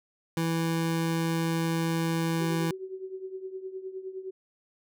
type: tone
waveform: 25% pulse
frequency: 164.81 Hz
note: E3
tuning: in tune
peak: -22 dBFS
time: 0.37-2.71 s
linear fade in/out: 2 ms
type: tone with tremolo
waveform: sine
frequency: 378.3 Hz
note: F#4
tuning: 38 cents sharp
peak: -32 dBFS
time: 2.4-4.31 s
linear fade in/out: 10 ms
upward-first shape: triangle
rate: 9.7 Hz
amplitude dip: 80%
effects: none